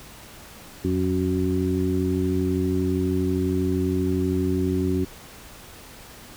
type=harmonic tone with a mistuned harmonic; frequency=92.5 Hz; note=F#2; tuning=in tune; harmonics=1 / 2 / 3 / 4; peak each=-26 / -27 / -25 / -26 dBFS; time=0.84-5.05 s; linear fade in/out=10 ms; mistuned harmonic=1; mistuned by=-100 cents; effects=pink hiss -44 dBFS RMS until 6.36 s